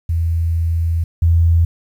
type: tone pair in turn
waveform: sine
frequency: 83 / 83.63 Hz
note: E2 / E2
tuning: +12 / +26 cents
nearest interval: unison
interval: 14 cents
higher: second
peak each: -14 / -9 dBFS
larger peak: second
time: 0.09-1.04 / 1.22-1.65 s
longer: first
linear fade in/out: 5 ms
effects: 8-bit